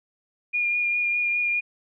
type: tone with vibrato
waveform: sine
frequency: 2423 Hz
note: D#7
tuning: 47 cents flat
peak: -21 dBFS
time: 0.53-1.61 s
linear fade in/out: 20 ms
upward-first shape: triangle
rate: 4.9 Hz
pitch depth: 19 cents each way
effects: none